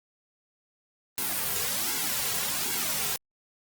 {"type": "noise with flanger", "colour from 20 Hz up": "white", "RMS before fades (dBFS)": -29, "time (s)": [1.18, 3.16], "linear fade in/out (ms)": 0, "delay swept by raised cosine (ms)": [1.6, 3.4], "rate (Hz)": 1.3, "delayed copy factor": -1, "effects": ["Opus 32 kbps"]}